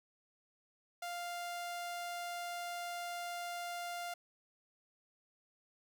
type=tone; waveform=sawtooth; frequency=698.5 Hz; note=F5; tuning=in tune; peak=-36 dBFS; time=1.02-4.14 s; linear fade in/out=5 ms; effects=none